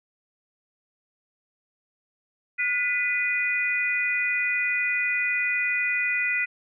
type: tone cluster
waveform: sine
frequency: 1445 / 1996 / 2464 Hz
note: F#6 / B6 / D#7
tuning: -41 / +18 / -17 cents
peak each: -31 / -25 / -26 dBFS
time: 2.58-6.46 s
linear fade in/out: 20 ms
effects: none